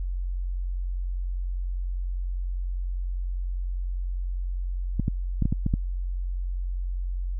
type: clicks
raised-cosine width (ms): 5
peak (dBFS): -11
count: 7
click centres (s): 4.997 / 5.081 / 5.423 / 5.455 / 5.525 / 5.664 / 5.739
effects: added 45 Hz sine -26 dBFS peak until 7.39 s